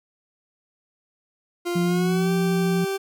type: tone with pitch glide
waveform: 40% pulse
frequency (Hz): 349.2 to 389.7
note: F4 to G4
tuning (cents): 0 to -10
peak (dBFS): -23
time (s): 1.65-2.98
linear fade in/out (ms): 20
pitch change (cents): +190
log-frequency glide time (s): 1.84-2.31
type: tone with vibrato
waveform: sine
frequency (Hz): 175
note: F3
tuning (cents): +4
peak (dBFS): -20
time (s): 1.75-2.85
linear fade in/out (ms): 10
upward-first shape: sine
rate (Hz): 12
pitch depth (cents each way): 9
effects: none